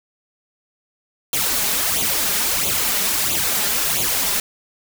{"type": "noise with flanger", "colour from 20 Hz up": "white", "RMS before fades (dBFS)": -20, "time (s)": [1.33, 4.4], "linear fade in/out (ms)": 2, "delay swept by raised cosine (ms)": [0.28, 4.98], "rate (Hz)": 1.5, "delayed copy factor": 0.75, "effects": []}